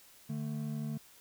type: tone pair together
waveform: triangle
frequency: 148.4 / 221.9 Hz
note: D3 / A3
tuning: +18 / +15 cents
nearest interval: perfect fifth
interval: 697 cents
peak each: -35 / -36 dBFS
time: 0.29-0.98 s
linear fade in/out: 10 ms
effects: white hiss -59 dBFS RMS until 1.2 s